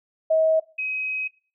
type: tone pair in turn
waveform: sine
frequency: 638 / 2533 Hz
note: D#5 / D#7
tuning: +43 / +30 cents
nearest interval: 2 octaves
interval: 2387 cents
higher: second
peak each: -16 / -24 dBFS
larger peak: first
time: 0.3-0.6 / 0.78-1.28 s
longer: second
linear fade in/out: 10 ms
effects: noise-tail reverb RT60 0.4 s tail -21 dB re dry